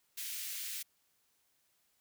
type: high-pass noise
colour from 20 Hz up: white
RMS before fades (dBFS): -41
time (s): 0.17-0.83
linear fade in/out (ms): 10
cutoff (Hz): 1900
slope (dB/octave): 24
effects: white hiss -75 dBFS RMS until 2 s